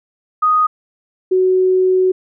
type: tone pair in turn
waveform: sine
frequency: 1244.5 / 371.9 Hz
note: D#6 / F#4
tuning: 0 / +9 cents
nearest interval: octave + major sixth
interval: 2091 cents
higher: first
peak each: -10 dBFS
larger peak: neither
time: 0.42-0.67 / 1.31-2.12 s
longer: second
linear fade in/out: 10 ms
effects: none